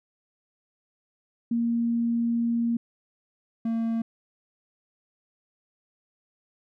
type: tone pair in turn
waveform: sine / triangle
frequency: 233.7 / 227.8 Hz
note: A#3 / A#3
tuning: +5 / -40 cents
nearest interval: unison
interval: 45 cents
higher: first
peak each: -22 dBFS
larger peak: neither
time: 1.51-2.77 / 3.65-4.02 s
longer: first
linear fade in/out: 5 ms
effects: none